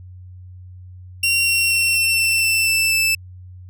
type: tone with pitch steps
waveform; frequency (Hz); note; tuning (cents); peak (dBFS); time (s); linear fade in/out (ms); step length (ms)
sawtooth; 2749 / 2733 / 2717 / 2702 / 2686 / 2671 / 2655 / 2640; F7 / F7 / F7 / E7 / E7 / E7 / E7 / E7; -28 / -38 / -48 / +42 / +32 / +22 / +12 / +2; -12; 1.23-3.15; 5; 240
effects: added 91 Hz sine -36 dBFS peak until 3.69 s